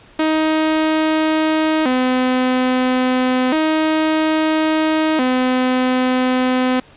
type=tone with vibrato; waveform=sawtooth; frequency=282.8 Hz; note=C#4; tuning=35 cents sharp; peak=-10 dBFS; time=0.19-6.8 s; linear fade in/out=5 ms; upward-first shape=square; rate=0.3 Hz; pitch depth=180 cents each way; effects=pink hiss -46 dBFS RMS until 6.96 s + resampled to 8000 Hz